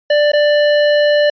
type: tone with dropouts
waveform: square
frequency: 590 Hz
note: D5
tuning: 8 cents sharp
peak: -10 dBFS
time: 0.1-1.3 s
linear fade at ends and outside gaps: 5 ms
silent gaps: 0.319-0.333 s
effects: resampled to 11025 Hz